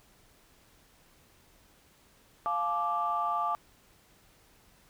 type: chord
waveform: sine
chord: D minor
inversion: first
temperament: equal with one note detuned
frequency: 698.5 / 862.4 / 1174.7 Hz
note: F5 / A5 / D6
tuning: 0 / -35 / 0 cents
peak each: -33 / -33 / -29 dBFS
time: 2.46-3.55 s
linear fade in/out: 0 ms
effects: tanh soft clip ceiling -19 dBFS + pink hiss -62 dBFS RMS until 4.89 s